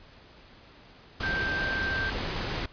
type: tone in noise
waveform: sine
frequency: 1568 Hz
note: G6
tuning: in tune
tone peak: -28 dBFS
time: 1.23-2.1 s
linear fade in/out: 5 ms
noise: pink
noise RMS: -32 dBFS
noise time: 1.2-2.66 s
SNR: +1 dB
effects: pink hiss -53 dBFS RMS until 2.72 s + resampled to 11025 Hz